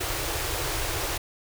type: band-stop noise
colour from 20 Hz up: pink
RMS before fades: -29 dBFS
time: 0-1.18 s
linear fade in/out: 10 ms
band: 140 to 300 Hz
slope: 96 dB/octave
effects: none